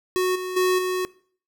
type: tone with level steps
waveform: square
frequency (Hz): 368.1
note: F#4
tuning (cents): -9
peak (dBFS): -20 / -28 / -18 / -23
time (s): 0.16-1.05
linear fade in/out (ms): 0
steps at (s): 0.35 / 0.56 / 0.78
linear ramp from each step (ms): 10
effects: noise-tail reverb RT60 0.5 s tail -20 dB re dry

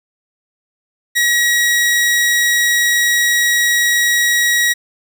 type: tone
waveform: sawtooth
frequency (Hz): 1909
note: A#6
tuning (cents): +41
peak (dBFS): -8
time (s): 1.15-4.74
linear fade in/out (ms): 20
effects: none

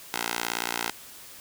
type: tone with high-pass filter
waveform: 10% pulse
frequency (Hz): 58.27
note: A#1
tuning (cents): 0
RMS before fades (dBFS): -31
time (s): 0.14-0.91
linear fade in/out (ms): 0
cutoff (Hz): 820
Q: 0.5
effects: white hiss -46 dBFS RMS until 1.4 s

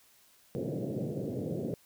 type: band-pass noise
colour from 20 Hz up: pink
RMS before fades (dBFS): -35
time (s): 0.55-1.74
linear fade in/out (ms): 0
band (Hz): 110 to 580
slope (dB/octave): 48
effects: white hiss -63 dBFS RMS until 1.85 s

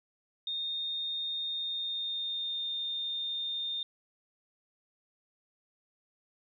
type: tone with pitch glide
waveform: sine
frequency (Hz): 3670 to 3636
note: A#7 to A#7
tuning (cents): -28 to -44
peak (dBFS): -32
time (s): 0.47-3.83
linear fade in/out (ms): 2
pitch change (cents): -16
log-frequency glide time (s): 1.47-2.7
effects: 12-bit

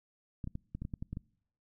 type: clicks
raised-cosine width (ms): 5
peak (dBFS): -26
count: 10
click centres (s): 0.442 / 0.474 / 0.554 / 0.75 / 0.82 / 0.851 / 0.938 / 1.025 / 1.13 / 1.171
effects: noise-tail reverb RT60 0.7 s tail -26 dB re dry

